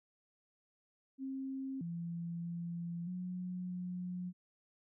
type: tone with pitch steps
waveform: sine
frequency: 267.2 / 169.8 / 170.9 / 181.1 / 180 Hz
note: C4 / F3 / F3 / F#3 / F#3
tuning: +36 / -48 / -37 / -37 / -47 cents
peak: -38 dBFS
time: 1.18-4.33 s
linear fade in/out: 50 ms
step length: 630 ms
effects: none